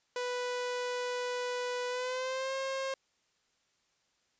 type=tone with pitch glide; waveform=sawtooth; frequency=493.9 to 535.5 Hz; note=B4 to C5; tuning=0 to +40 cents; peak=-29 dBFS; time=0.16-2.94 s; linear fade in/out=2 ms; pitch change=+140 cents; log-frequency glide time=1.88-2.54 s; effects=white hiss -74 dBFS RMS until 4.39 s + resampled to 16000 Hz